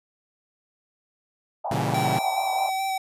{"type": "band-pass noise", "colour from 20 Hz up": "white", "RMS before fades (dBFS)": -30, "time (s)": [1.64, 2.7], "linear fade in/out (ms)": 10, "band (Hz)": [670, 870], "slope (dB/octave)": 48}
{"type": "chord", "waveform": "sawtooth", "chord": "A# diminished seventh", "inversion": "none", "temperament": "equal", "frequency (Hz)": [116.54, 138.59, 164.81, 196], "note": ["A#2", "C#3", "E3", "G3"], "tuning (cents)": [0, 0, 0, 0], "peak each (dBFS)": [-25, -24, -27, -29], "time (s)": [1.71, 2.19], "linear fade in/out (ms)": 5}
{"type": "tone with vibrato", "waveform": "square", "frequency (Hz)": 769, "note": "G5", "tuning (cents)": -33, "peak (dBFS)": -25, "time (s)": [1.94, 2.98], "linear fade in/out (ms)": 5, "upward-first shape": "square", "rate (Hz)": 4.7, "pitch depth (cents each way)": 12}
{"effects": ["resampled to 32000 Hz"]}